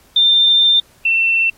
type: tone pair in turn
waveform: sine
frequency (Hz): 3593 / 2692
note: A7 / E7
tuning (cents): +36 / +36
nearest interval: perfect fourth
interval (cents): 500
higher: first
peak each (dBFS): -8 / -11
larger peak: first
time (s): 0.16-0.8 / 1.05-1.5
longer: first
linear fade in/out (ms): 5
effects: pink hiss -50 dBFS RMS until 1.57 s + MP3 64 kbps